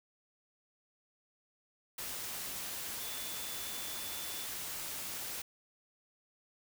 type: tone in noise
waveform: sine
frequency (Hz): 3485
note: A7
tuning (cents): -17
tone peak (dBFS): -48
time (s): 3-4.46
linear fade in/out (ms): 5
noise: white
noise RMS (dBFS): -41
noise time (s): 1.98-5.42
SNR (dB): -10
effects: none